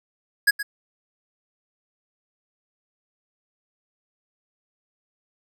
square tone with echo, 1661.2 Hz, G#6, in tune, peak -14 dBFS, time 0.47-0.51 s, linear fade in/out 10 ms, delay 120 ms, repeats 1, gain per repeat -12 dB, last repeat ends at 0.63 s, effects none

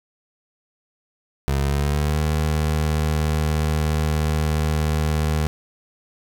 25% pulse tone with pitch glide, 69.3 to 76.89 Hz, C#2 to D#2, 0 to -20 cents, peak -15 dBFS, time 1.48-5.47 s, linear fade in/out 0 ms, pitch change +180 cents, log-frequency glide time 1.6-2.24 s, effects none

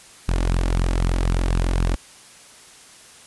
sawtooth tone with flanger, 43.65 Hz, F1, in tune, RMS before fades -20 dBFS, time 0.28-1.96 s, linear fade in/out 10 ms, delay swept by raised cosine 0.7 to 3.6 ms, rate 3.9 Hz, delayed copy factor +0.5, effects white hiss -46 dBFS RMS until 3.26 s + resampled to 24000 Hz

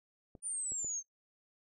clicks, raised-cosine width 2 ms, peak -37 dBFS, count 3, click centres 0.352 / 0.72 / 0.846 s
sine exponential sweep, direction down, 9397 to 6272 Hz, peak -35 dBFS, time 0.42-1.03 s, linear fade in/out 50 ms
effects noise-tail reverb RT60 0.1 s tail -22 dB re dry

